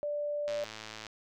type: tone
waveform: sine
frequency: 587.3 Hz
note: D5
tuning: in tune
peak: -31 dBFS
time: 0.03-0.64 s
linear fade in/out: 0 ms
type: click train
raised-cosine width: 0.2 ms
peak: -25 dBFS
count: 65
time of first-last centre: 0.48-1.067 s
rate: 109 Hz
effects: none